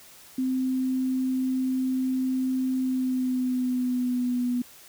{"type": "tone with pitch glide", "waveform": "sine", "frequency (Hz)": [259.1, 245.4], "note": ["C4", "B3"], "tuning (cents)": [-17, -11], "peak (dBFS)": -23, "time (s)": [0.38, 4.62], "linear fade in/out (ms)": 5, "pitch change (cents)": -94, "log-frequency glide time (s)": [2.78, 4.5], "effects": ["white hiss -50 dBFS RMS until 4.88 s"]}